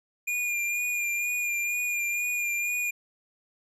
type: tone with vibrato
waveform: square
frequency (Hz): 2420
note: D#7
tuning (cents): -49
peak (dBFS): -27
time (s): 0.27-2.91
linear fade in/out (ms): 10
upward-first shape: sine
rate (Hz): 2.1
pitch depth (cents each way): 27
effects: resampled to 32000 Hz